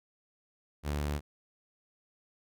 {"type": "tone", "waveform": "sawtooth", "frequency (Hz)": 73.3, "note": "D2", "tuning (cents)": -3, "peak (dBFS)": -27, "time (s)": [0.83, 1.21], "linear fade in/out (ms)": 50, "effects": []}